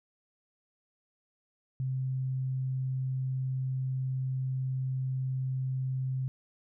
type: tone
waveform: sine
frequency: 130.81 Hz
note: C3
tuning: in tune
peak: -29 dBFS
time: 1.8-6.28 s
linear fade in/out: 0 ms
effects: none